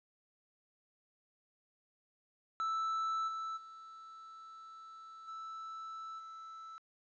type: tone with level steps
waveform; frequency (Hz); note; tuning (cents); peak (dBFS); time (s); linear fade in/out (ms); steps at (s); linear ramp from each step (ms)
triangle; 1318.5; E6; 0; -31 / -36 / -48 / -41 / -45; 2.6-6.78; 0; 3.27 / 3.56 / 5.27 / 6.18; 20
effects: resampled to 16000 Hz + 12-bit